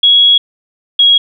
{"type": "tone pair in turn", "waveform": "sine", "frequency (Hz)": [3332, 3305], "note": ["G#7", "G#7"], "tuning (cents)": [5, -9], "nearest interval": "unison", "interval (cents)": 14, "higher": "first", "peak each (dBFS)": -4, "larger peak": "neither", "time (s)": [[0.03, 0.38], [0.99, 1.18]], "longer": "first", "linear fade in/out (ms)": 5, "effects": []}